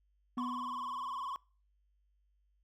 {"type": "tone with exponential decay", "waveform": "triangle", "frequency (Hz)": 246.9, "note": "B3", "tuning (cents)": 0, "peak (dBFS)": -32, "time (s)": [0.37, 1.29], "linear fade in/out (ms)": 5, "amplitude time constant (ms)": 200}
{"type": "tone with vibrato", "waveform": "triangle", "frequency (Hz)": 1063, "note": "C6", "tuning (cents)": 27, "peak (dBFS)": -35, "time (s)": [0.38, 1.36], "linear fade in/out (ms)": 0, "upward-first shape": "triangle", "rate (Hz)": 20, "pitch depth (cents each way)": 150}
{"effects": ["noise-tail reverb RT60 0.4 s tail -25 dB re dry", "added 50 Hz sine -70 dBFS peak until 2.63 s"]}